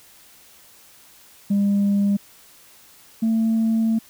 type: tone pair in turn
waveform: sine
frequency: 201.2 / 224 Hz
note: G3 / A3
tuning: +45 / +31 cents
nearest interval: major second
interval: 186 cents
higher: second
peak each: -14 / -15 dBFS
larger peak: first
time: 1.5-2.17 / 3.22-3.99 s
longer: second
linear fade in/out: 10 ms
effects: tanh soft clip ceiling -14 dBFS + white hiss -50 dBFS RMS until 4.09 s